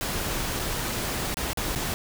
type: noise with dropouts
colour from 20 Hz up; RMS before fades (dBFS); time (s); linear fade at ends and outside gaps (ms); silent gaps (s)
pink; -29; 0.01-1.94; 0; 0.592-0.596 / 1.343-1.37 / 1.532-1.573 / 1.751-1.758
effects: none